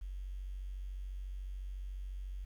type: tone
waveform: sine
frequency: 47.01 Hz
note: F#1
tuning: 28 cents sharp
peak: -39 dBFS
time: 0.01-2.45 s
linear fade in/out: 10 ms
effects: 11-bit